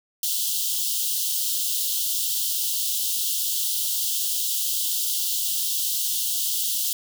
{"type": "high-pass noise", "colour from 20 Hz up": "white", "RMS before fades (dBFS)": -25, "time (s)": [0.23, 6.93], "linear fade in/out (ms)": 2, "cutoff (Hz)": 2900, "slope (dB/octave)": 96, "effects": []}